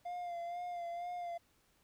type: tone with vibrato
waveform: triangle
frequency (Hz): 698.5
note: F5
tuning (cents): 0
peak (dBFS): -37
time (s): 0.05-1.38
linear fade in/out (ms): 10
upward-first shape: sine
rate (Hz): 2.1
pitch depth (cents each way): 35
effects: pink hiss -72 dBFS RMS until 1.83 s